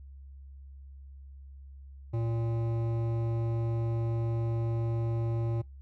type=tone with hard clipping; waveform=sine; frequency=115.2 Hz; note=A#2; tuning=20 cents flat; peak=-30 dBFS; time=2.13-5.62 s; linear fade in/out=10 ms; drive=13 dB; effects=noise-tail reverb RT60 0.2 s tail -24 dB re dry + added 68 Hz sine -45 dBFS peak until 5.81 s